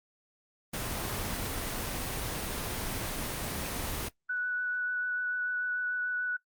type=noise; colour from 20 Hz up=pink; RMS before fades=-34 dBFS; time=0.73-4.09 s; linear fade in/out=10 ms
type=tone with vibrato; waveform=sine; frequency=1480 Hz; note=F#6; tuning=in tune; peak=-29 dBFS; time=4.29-6.37 s; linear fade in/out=10 ms; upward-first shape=sine; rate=6.8 Hz; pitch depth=11 cents each way
effects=noise-tail reverb RT60 0.1 s tail -19 dB re dry + Opus 24 kbps